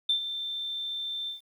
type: tone with ADSR envelope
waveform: sine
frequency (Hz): 3563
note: A7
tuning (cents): +21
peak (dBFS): -20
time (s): 0.09-1.41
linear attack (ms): 6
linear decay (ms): 100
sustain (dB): -11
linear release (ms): 130
effects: tanh soft clip ceiling -16 dBFS + 10-bit